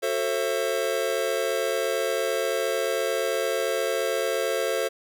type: chord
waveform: square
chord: F# half-diminished seventh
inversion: none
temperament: just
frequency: 370 / 444 / 532.8 / 666 Hz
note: F#4 / A4 / C5 / E5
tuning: 0 / +16 / +31 / +18 cents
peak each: -34 / -29 / -28 / -32 dBFS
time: 0.02-4.89 s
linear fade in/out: 20 ms
effects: none

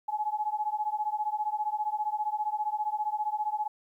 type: beating tone pair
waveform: sine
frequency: 841 / 856 Hz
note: G#5 / A5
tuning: +22 / -48 cents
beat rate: 15 Hz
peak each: -31 dBFS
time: 0.08-3.68 s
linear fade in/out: 10 ms
effects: 11-bit

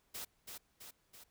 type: noise with echo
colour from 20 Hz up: white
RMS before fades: -44 dBFS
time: 0.14-0.25 s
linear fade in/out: 10 ms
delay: 330 ms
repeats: 3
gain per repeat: -4 dB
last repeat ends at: 1.24 s
effects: pink hiss -75 dBFS RMS until 1.3 s

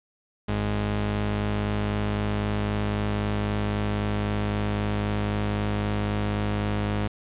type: tone pair together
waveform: sawtooth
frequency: 51.91 / 103.83 Hz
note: G#1 / G#2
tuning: 0 / 0 cents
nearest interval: octave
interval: 1200 cents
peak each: -26 / -20 dBFS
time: 0.48-7.08 s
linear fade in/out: 10 ms
effects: resampled to 8000 Hz + 8-bit

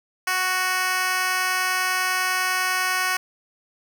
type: tone with high-pass filter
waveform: 10% pulse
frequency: 370 Hz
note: F#4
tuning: in tune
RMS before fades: -23 dBFS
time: 0.27-3.17 s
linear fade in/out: 5 ms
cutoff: 1100 Hz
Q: 0.82
effects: none

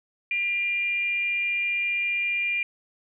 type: tone with frequency modulation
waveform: sine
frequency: 2395 Hz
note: D7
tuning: 33 cents sharp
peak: -23 dBFS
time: 0.31-2.63 s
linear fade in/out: 2 ms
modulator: 421 Hz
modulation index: 0.32
effects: none

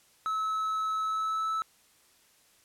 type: tone with pitch glide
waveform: triangle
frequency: 1296 to 1309.5 Hz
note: E6 to E6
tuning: -30 to -12 cents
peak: -26 dBFS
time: 0.26-1.62 s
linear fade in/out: 0 ms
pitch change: +18 cents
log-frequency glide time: 1.01-1.5 s
effects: white hiss -63 dBFS RMS until 2.64 s + low-pass 12000 Hz 12 dB/octave

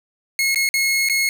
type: tone with dropouts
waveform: sawtooth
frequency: 2170 Hz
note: C#7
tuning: 37 cents flat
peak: -13 dBFS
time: 0.39-1.29 s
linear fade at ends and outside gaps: 1 ms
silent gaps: 0.546-0.558 / 0.69-0.74 / 1.088-1.097 s
effects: none

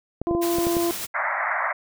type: clicks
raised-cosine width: 2 ms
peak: -14 dBFS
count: 6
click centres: 0.216 / 0.311 / 0.35 / 0.585 / 0.669 / 0.768 s
type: harmonic tone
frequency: 342 Hz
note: F4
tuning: 36 cents flat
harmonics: 1 / 2 / 3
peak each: -21 / -29 / -34 dBFS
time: 0.27-0.91 s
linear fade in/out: 0 ms
type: noise with tremolo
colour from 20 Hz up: white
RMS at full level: -30 dBFS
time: 0.41-1.07 s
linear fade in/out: 20 ms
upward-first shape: triangle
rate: 10 Hz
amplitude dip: 25%
type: band-pass noise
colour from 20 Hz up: white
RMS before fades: -25 dBFS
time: 1.14-1.73 s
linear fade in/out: 10 ms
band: 590 to 2100 Hz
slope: 96 dB/octave
effects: none

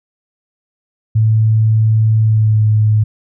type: tone with pitch glide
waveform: sine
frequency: 110 to 107.61 Hz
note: A2 to A2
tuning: 0 to -38 cents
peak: -8 dBFS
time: 1.15-3.04 s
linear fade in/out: 10 ms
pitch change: -38 cents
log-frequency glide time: 2.21-2.63 s
effects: none

